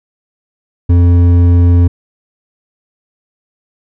sine tone with hard clipping, 87.31 Hz, F2, in tune, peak -6 dBFS, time 0.89-1.88 s, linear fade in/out 10 ms, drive 8 dB, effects none

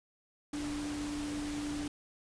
sine tone in noise, 293.7 Hz, D4, in tune, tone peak -35 dBFS, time 0.53-1.88 s, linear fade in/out 5 ms, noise pink, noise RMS -43 dBFS, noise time 0.53-1.88 s, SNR +5 dB, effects resampled to 22050 Hz

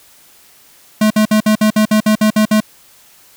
square tone bursts, 214.8 Hz, A3, 41 cents flat, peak -9 dBFS, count 11, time 1.01-2.604 s, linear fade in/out 5 ms, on 94 ms, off 56 ms, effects white hiss -46 dBFS RMS until 3.36 s

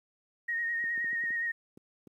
sine tone with vibrato, 1864.7 Hz, A#6, in tune, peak -29 dBFS, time 0.48-1.52 s, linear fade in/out 10 ms, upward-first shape sine, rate 9.6 Hz, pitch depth 28 cents each way
clicks, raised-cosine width 3 ms, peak -35 dBFS, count 8, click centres 0.84 / 0.977 / 1.044 / 1.13 / 1.238 / 1.305 / 1.774 / 2.072 s
effects high-pass 200 Hz 12 dB/octave + 11-bit

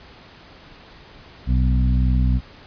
harmonic tone with a mistuned harmonic, 62.5 Hz, B1, 21 cents sharp, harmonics 1 / 2 / 3 / 4, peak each -16 / -22 / -26 / -28 dBFS, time 1.46-2.41 s, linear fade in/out 50 ms, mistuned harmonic 1, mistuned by -38 cents, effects pink hiss -45 dBFS RMS until 2.66 s + resampled to 11025 Hz

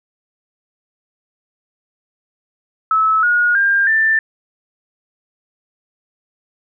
sine tone with pitch steps, 1300 / 1442.4 / 1600.5 / 1775.9 Hz, E6 / F#6 / G6 / A6, -24 / -45 / +36 / +16 cents, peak -11 dBFS, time 2.91-4.19 s, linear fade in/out 2 ms, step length 320 ms, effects none

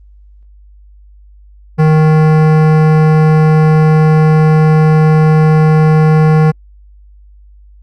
sine tone with hard clipping, 155.9 Hz, D#3, 4 cents sharp, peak -7 dBFS, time 1.78-6.52 s, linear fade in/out 20 ms, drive 17 dB, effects added 50 Hz sine -37 dBFS peak until 7.82 s + Opus 32 kbps

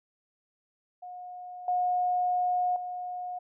sine tone with level steps, 722 Hz, F#5, 43 cents flat, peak -39 / -24 / -33 dBFS, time 1.02-3.39 s, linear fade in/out 10 ms, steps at 1.68 / 2.76 s, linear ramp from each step 2 ms, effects none

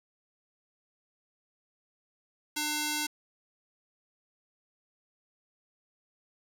square tone with band-pass filter, 300 Hz, D4, 37 cents sharp, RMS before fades -32 dBFS, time 2.56-3.07 s, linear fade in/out 10 ms, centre 7100 Hz, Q 0.51, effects none

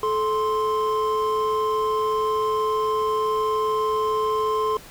triangle tone pair together, 433.7 / 1046.5 Hz, A4 / C6, -25 / 0 cents, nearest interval octave + minor third, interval 1525 cents, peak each -21 / -21 dBFS, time 0.03-4.77 s, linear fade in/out 2 ms, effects pink hiss -44 dBFS RMS until 4.9 s

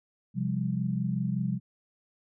sine chord, C suspended fourth, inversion none, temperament equal with one note detuned, 130.81 / 174.61 / 199.77 Hz, C3 / F3 / G3, 0 / 0 / +33 cents, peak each -31 dBFS, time 0.34-1.6 s, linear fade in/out 50 ms, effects none

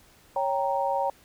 sine chord, G diminished, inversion second, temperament equal, 554.4 / 784 / 932.3 Hz, Db5 / G5 / Bb5, 0 / 0 / 0 cents, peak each -28 dBFS, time 0.36-1.1 s, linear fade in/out 2 ms, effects pink hiss -57 dBFS RMS until 1.24 s

